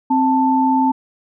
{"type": "tone pair together", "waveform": "sine", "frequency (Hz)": [262.6, 883.3], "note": ["C4", "A5"], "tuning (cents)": [6, 6], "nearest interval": "octave + major sixth", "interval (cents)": 2100, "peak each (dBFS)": -15, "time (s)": [0.1, 0.92], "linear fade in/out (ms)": 10, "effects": []}